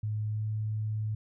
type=tone with pitch glide; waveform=sine; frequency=106.9 to 107.83 Hz; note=A2 to A2; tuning=-49 to -34 cents; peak=-29 dBFS; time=0.03-1.15 s; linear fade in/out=5 ms; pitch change=+15 cents; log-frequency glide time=0.31-0.43 s; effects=none

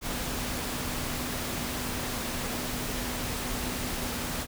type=tone in noise; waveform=sine; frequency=246.9 Hz; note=B3; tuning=in tune; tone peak=-39 dBFS; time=0.01-4.47 s; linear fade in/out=50 ms; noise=pink; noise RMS=-33 dBFS; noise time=0.01-4.47 s; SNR=-9 dB; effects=none

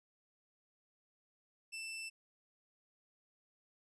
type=tone; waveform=sawtooth; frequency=2660 Hz; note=E7; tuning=15 cents sharp; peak=-39 dBFS; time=1.72-2.1 s; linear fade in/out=20 ms; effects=resampled to 24000 Hz

